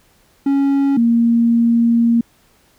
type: tone pair in turn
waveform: triangle / sine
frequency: 277.2 / 233.1 Hz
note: C#4 / A#3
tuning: 0 / 0 cents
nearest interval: minor third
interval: 300 cents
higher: first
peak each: -10 dBFS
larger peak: neither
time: 0.46-0.97 / 0.97-2.21 s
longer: second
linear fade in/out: 5 ms
effects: pink hiss -55 dBFS RMS until 2.78 s